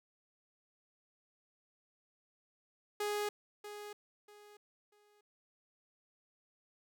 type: tone with echo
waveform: sawtooth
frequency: 415.3 Hz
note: G#4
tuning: in tune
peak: -30 dBFS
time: 3-3.29 s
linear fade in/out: 5 ms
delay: 640 ms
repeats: 3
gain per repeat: -11 dB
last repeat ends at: 5.21 s
effects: none